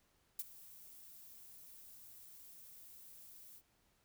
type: noise with ADSR envelope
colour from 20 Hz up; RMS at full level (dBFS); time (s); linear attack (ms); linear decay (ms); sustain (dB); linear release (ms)
violet; -38; 0.39-3.62; 4; 31; -19; 50
effects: pink hiss -75 dBFS RMS until 4.04 s